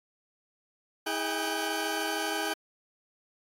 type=tone cluster; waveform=20% pulse; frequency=321.5 / 412.6 / 799 / 1525 Hz; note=E4 / G#4 / G5 / G6; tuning=-43 / -11 / +33 / -48 cents; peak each=-30 dBFS; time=1.06-2.54 s; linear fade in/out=10 ms; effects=AAC 48 kbps